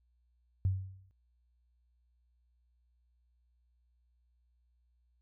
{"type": "tone with exponential decay", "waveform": "sine", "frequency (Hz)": 94.8, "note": "F#2", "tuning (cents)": 43, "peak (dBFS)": -24, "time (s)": [0.65, 1.11], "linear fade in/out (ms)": 0, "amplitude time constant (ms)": 100, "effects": ["added 60 Hz sine -69 dBFS peak until 5.21 s"]}